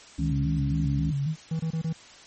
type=harmonic tone; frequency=69.2 Hz; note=C#2; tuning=2 cents flat; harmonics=1 / 3 / 4; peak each=-30 / -34 / -31 dBFS; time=0.18-1.11 s; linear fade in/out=10 ms
type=tone with vibrato; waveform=sine; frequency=148.2 Hz; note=D3; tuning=16 cents sharp; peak=-24 dBFS; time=0.18-1.36 s; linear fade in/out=50 ms; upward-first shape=square; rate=3.7 Hz; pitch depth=100 cents each way
type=tone bursts; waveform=triangle; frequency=161.6 Hz; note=E3; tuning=34 cents flat; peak=-23 dBFS; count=4; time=1.51-1.928 s; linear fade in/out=5 ms; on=85 ms; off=26 ms
effects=white hiss -49 dBFS RMS until 2.26 s + MP3 32 kbps